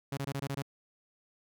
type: tone bursts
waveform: sawtooth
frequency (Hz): 138.59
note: C#3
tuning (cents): 0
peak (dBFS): -29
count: 7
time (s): 0.12-0.623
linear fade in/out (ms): 5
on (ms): 53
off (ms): 22
effects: none